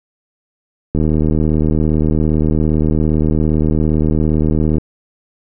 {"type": "click train", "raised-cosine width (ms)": 3, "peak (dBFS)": -3, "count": 298, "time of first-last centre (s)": [0.95, 4.782], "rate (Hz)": 77.5, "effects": []}